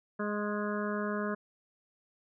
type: harmonic tone with a mistuned harmonic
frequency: 207.7 Hz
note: G#3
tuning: in tune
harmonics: 1 / 2 / 3 / 5 / 6 / 7 / 8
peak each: -34 / -37 / -39 / -41 / -42 / -42 / -43 dBFS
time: 0.19-1.35 s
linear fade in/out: 10 ms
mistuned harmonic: 5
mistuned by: +18 cents
effects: none